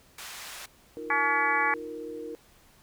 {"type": "band-pass noise", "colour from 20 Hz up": "pink", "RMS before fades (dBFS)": -42, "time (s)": [0.18, 0.66], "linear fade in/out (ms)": 5, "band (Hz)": [1100, 13000], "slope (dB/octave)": 12}
{"type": "chord", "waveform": "sine", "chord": "Eb suspended second", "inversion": "none", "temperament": "equal", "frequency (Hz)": [311.1, 349.2, 466.2], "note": ["Eb4", "F4", "Bb4"], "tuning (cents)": [0, 0, 0], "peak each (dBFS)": [-41, -43, -37], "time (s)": [0.97, 2.35], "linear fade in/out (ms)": 0}
{"type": "harmonic tone", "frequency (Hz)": 283.8, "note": "C#4", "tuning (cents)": 41, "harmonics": [3, 4, 5, 6, 7, 8], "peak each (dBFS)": [-29, -29, -33, -29, -29, -32], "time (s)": [1.1, 1.74], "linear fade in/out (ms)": 2}
{"effects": ["pink hiss -59 dBFS RMS until 2.82 s"]}